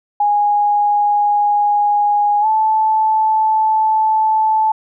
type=tone with pitch glide; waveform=sine; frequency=826 to 872.6 Hz; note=G#5 to A5; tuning=-10 to -15 cents; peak=-11 dBFS; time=0.2-4.72 s; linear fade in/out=5 ms; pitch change=+95 cents; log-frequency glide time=2.41-2.46 s; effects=none